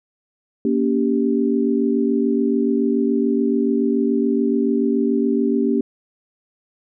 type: chord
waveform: sine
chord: G diminished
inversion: first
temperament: just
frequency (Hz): 235.2 / 282.2 / 392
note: Bb3 / Db4 / G4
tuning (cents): +16 / +31 / 0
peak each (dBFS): -19 / -20 / -21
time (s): 0.65-5.81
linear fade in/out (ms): 2
effects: none